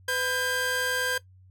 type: tone pair together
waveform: sawtooth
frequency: 502.1 / 1597 Hz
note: B4 / G6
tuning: +29 / +32 cents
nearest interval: octave + minor sixth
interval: 2003 cents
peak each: -27 / -23 dBFS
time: 0.08-1.18 s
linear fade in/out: 5 ms
effects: noise-tail reverb RT60 0.1 s tail -17 dB re dry + added 93 Hz sine -51 dBFS peak until 1.5 s